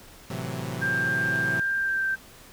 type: chord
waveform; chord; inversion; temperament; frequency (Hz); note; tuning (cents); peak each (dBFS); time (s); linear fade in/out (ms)
sawtooth; F# half-diminished seventh; first; equal; 110 / 130.81 / 164.81 / 185; A2 / C3 / E3 / F#3; 0 / 0 / 0 / 0; -33 / -30 / -32 / -33; 0.3-1.6; 5
type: tone with pitch glide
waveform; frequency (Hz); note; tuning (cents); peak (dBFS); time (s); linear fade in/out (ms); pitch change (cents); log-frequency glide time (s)
sine; 1589 to 1565.3; G6 to G6; +23 to -3; -23; 0.81-2.16; 20; -26; 1.75-2.05
effects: pink hiss -49 dBFS RMS until 2.52 s